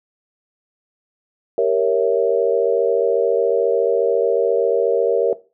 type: chord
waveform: sine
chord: G diminished seventh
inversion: none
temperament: equal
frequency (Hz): 392 / 466.2 / 554.4 / 659.3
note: G4 / Bb4 / Db5 / Fb5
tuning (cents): 0 / 0 / 0 / 0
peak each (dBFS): -22 / -16 / -20 / -22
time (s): 1.58-5.33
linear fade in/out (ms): 2
effects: noise-tail reverb RT60 0.3 s tail -17 dB re dry